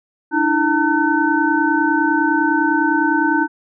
sine tone cluster, 295.6 / 325.5 / 900 / 1514 Hz, D4 / E4 / A5 / F#6, +11 / -22 / +39 / +39 cents, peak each -19 dBFS, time 0.31-3.48 s, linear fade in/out 50 ms, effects none

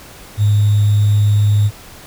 sine tone with sample-and-hold, 103.83 Hz, G#2, in tune, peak -9 dBFS, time 0.37-1.71 s, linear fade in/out 50 ms, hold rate 3675 Hz, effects pink hiss -38 dBFS RMS until 2.06 s

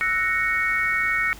sine chord, F# dominant seventh, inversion third, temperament equal, 1318.5 / 1480 / 1864.7 / 2217 Hz, E6 / F#6 / A#6 / C#7, 0 / 0 / 0 / 0 cents, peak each -29 / -29 / -24 / -23 dBFS, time 0.01-1.33 s, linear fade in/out 0 ms, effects added 50 Hz sine -44 dBFS peak until 1.39 s + pink hiss -44 dBFS RMS until 1.39 s

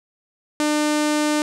sawtooth tone with low-pass filter, 300 Hz, D4, 37 cents sharp, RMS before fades -20 dBFS, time 0.6-1.42 s, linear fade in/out 0 ms, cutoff 8600 Hz, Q 1.5, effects none

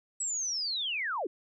sine linear sweep, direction down, 7902 to 300 Hz, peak -30 dBFS, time 0.2-1.27 s, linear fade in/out 5 ms, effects none

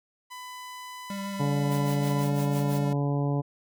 sawtooth tone, 1000 Hz, B5, 21 cents sharp, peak -35 dBFS, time 0.3-2.25 s, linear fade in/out 20 ms
square tone with vibrato, 197.4 Hz, G3, 12 cents sharp, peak -33 dBFS, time 1.1-2.93 s, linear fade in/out 2 ms, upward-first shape square, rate 6.6 Hz, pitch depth 10 cents each way
harmonic tone, 142.5 Hz, C#3, 48 cents sharp, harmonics 1 / 2 / 3 / 4 / 5 / 6 / 7, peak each -25 / -31 / -35 / -37 / -39 / -41 / -42 dBFS, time 1.39-3.42 s, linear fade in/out 20 ms
white noise with tremolo, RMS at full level -41 dBFS, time 1.7-2.8 s, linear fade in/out 20 ms, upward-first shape sine, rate 6 Hz, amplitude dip 90%
effects none

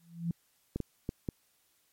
sine tone with exponential growth, 168.9 Hz, E3, 42 cents sharp, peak -26 dBFS, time 0-0.31 s, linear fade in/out 2 ms, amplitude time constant 67 ms
clicks, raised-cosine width 3 ms, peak -20 dBFS, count 4, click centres 0.76 / 0.803 / 1.091 / 1.288 s
effects white hiss -71 dBFS RMS until 1.92 s + MP3 64 kbps

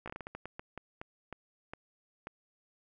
slowing click train, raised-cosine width 0.5 ms, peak -26 dBFS, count 15, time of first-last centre 0.06-2.271 s, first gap 16 ms, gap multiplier 1.31, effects none

